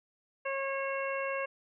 harmonic tone, 545 Hz, C#5, 29 cents flat, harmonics 1 / 2 / 3 / 4 / 5, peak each -34 / -38 / -40 / -41 / -41 dBFS, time 0.45-1.46 s, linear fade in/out 10 ms, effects none

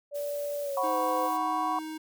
sine tone with pitch glide, 578 to 512 Hz, D5 to C5, -28 to -38 cents, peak -30 dBFS, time 0.11-1.3 s, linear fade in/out 50 ms, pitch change -210 cents, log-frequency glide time 0.62-0.97 s
blue noise, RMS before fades -45 dBFS, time 0.14-1.38 s, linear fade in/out 20 ms
sine chord, F# suspended fourth, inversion none, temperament just, 740 / 986.7 / 1110 Hz, F#5 / B5 / C#6, 0 / -2 / +2 cents, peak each -31 dBFS, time 0.77-1.79 s, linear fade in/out 2 ms
square tone, 313.6 Hz, D#4, 14 cents sharp, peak -36 dBFS, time 0.83-1.98 s, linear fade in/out 10 ms
effects none

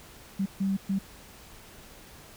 sine tone bursts at uneven times, 194.4 Hz, G3, 14 cents flat, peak -24 dBFS, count 3, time 0.39-0.46 / 0.6-0.77 / 0.89-0.99 s, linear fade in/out 10 ms, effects pink hiss -50 dBFS RMS until 2.36 s

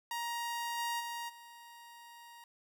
sawtooth tone with level steps, 941 Hz, A#5, 16 cents sharp, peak -32 / -30 / -35 / -48 dBFS, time 0.11-2.44 s, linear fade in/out 2 ms, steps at 0.77 / 0.99 / 1.28 s, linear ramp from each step 20 ms, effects 11-bit

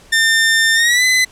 sawtooth tone with pitch glide, 1800 to 2020 Hz, A6 to B6, +39 to +39 cents, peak -7 dBFS, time 0.12-1.25 s, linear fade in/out 10 ms, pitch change +200 cents, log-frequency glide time 0.75-1.04 s, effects pink hiss -45 dBFS RMS until 1.31 s + low-pass 10000 Hz 12 dB/octave

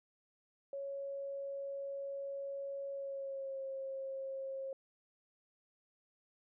sine tone with pitch glide, 554.4 to 537.7 Hz, C#5 to C5, 0 to +47 cents, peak -39 dBFS, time 0.73-4.73 s, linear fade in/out 2 ms, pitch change -53 cents, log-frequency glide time 2.92-3.63 s, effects none

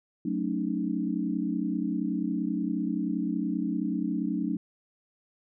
sine chord, D# half-diminished seventh, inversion first, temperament equal with one note detuned, 185 / 220 / 277.2 / 307.7 Hz, F#3 / A3 / C#4 / D#4, 0 / 0 / 0 / -19 cents, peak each -32 dBFS, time 0.25-4.57 s, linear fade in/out 5 ms, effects none

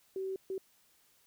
sine tone bursts at uneven times, 382.1 Hz, G4, 44 cents flat, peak -34 dBFS, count 2, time 0.16-0.36 / 0.5-0.58 s, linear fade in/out 2 ms, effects white hiss -68 dBFS RMS until 1.26 s

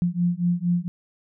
sine beating tone pair, 172.9 / 177.2 Hz, F3 / F3, -17 / +25 cents, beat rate 4.3 Hz, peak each -23 dBFS, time 0.02-0.88 s, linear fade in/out 0 ms, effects none

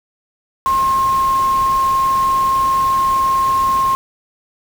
sine tone in noise, 1068 Hz, C6, 35 cents sharp, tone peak -12 dBFS, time 0.66-3.95 s, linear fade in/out 0 ms, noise pink, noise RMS -30 dBFS, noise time 0.66-3.95 s, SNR +15 dB, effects none

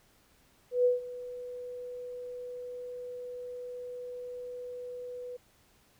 sine tone with ADSR envelope, 493.9 Hz, B4, in tune, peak -20 dBFS, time 0.71-5.37 s, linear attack 140 ms, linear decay 150 ms, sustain -18 dB, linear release 10 ms, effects pink hiss -65 dBFS RMS until 5.99 s

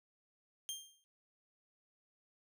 20% pulse tone with exponential decay, 3188 Hz, G7, 28 cents sharp, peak -32 dBFS, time 0.69-1.04 s, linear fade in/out 0 ms, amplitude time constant 75 ms, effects none

